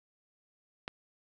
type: click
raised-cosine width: 0.3 ms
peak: -20 dBFS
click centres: 0.879 s
effects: none